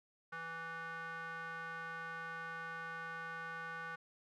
square tone with band-pass filter, 164.81 Hz, E3, in tune, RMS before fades -45 dBFS, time 0.32-3.96 s, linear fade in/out 10 ms, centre 1400 Hz, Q 4.7, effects none

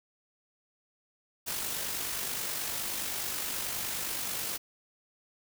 white noise with amplitude modulation, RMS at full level -33 dBFS, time 1.46-4.58 s, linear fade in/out 20 ms, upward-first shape sine, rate 49.5 Hz, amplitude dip 35%, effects none

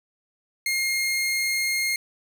sawtooth tone, 2134 Hz, C7, 34 cents sharp, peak -19 dBFS, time 0.66-1.96 s, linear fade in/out 2 ms, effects none

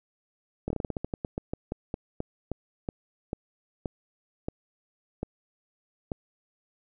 slowing click train, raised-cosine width 2 ms, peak -17 dBFS, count 23, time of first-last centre 0.68-6.118 s, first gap 23 ms, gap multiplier 1.19, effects none

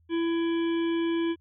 harmonic tone, 334 Hz, E4, 23 cents sharp, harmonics 1 / 3 / 5 / 7 / 9 / 10, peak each -24 / -40 / -42 / -43 / -45 / -45 dBFS, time 0.09-1.36 s, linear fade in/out 50 ms, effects added 83 Hz sine -60 dBFS peak until 1.4 s

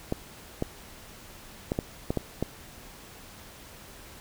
clicks, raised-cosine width 2 ms, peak -13 dBFS, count 7, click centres 0.124 / 0.624 / 1.719 / 1.789 / 2.105 / 2.173 / 2.426 s, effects pink hiss -48 dBFS RMS until 4.2 s

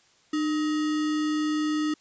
sine tone with sample-and-hold, 304.1 Hz, D#4, 40 cents flat, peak -23 dBFS, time 0.33-1.94 s, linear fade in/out 5 ms, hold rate 1575 Hz, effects white hiss -61 dBFS RMS until 2 s + resampled to 16000 Hz

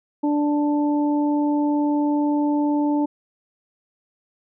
harmonic tone, 293.7 Hz, D4, in tune, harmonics 1 / 2 / 3, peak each -18 / -30 / -28 dBFS, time 0.23-3.06 s, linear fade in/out 10 ms, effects none

